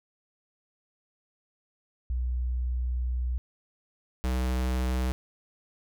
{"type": "tone pair in turn", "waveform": ["sine", "square"], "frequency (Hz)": [61.74, 63.37], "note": ["B1", "B1"], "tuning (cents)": [0, 45], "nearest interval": "unison", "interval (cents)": 45, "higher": "second", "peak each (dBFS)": -26, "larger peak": "neither", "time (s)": [[2.1, 3.38], [4.24, 5.12]], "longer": "first", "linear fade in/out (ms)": 0, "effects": []}